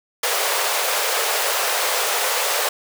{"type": "high-pass noise", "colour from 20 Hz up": "pink", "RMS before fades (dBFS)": -21, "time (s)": [0.23, 2.69], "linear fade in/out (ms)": 5, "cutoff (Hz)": 440, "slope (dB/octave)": 48, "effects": []}